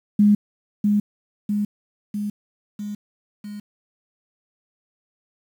sine tone with echo, 207 Hz, G#3, 5 cents flat, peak -11 dBFS, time 0.19-0.35 s, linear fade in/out 5 ms, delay 650 ms, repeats 5, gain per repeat -4 dB, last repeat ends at 3.6 s, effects 8-bit

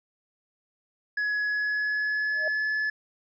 triangle tone with pitch glide, 1686 to 1720.4 Hz, G#6 to A6, +26 to -39 cents, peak -23 dBFS, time 1.17-2.9 s, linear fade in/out 5 ms, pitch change +35 cents, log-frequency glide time 1.45-2.65 s
sine tone with exponential growth, 622.3 Hz, D#5, in tune, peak -26 dBFS, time 2.29-2.48 s, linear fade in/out 2 ms, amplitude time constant 41 ms
effects resampled to 16000 Hz

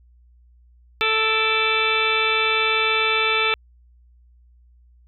harmonic tone with a mistuned harmonic, 441 Hz, A4, 4 cents sharp, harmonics 1 / 2 / 3 / 4 / 5 / 6 / 7 / 8 / 9, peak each -26 / -30 / -24 / -30 / -23 / -24 / -34 / -25 / -35 dBFS, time 1.01-3.54 s, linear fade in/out 0 ms, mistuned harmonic 5, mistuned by +87 cents, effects added 60 Hz sine -50 dBFS peak until 5.07 s

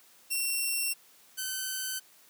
5% pulse tone pair in turn, 2721 / 1527.1 Hz, F7 / G6, -46 / -46 cents, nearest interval minor seventh, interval 1000 cents, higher first, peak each -19 / -21 dBFS, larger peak first, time 0.3-0.94 / 1.37-2 s, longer first, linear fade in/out 20 ms, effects white hiss -59 dBFS RMS until 2.29 s + high-pass 150 Hz 12 dB/octave

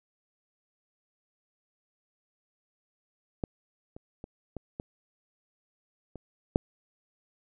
clicks, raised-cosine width 2 ms, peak -17 / -30 / -27 / -23 / -22 / -28 / -8 dBFS, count 7, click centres 3.438 / 3.965 / 4.241 / 4.567 / 4.799 / 6.157 / 6.559 s, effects none

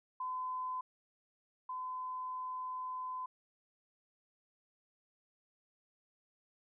sine tone pair in turn, 1018 / 1018 Hz, C6 / C6, -48 / -48 cents, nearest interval unison, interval 0 cents, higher neither, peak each -36 / -38 dBFS, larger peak first, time 0.2-0.81 / 1.69-3.26 s, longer second, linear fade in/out 5 ms, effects none

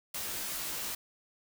white noise with comb filter, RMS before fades -37 dBFS, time 0.14-0.95 s, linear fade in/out 5 ms, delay 17 ms, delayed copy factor -1, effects none

